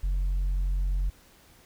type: tone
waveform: sine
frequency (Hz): 45.61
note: F#1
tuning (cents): -24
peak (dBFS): -21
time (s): 0.03-1.1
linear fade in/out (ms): 10
effects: tanh soft clip ceiling -23 dBFS + pink hiss -57 dBFS RMS until 1.65 s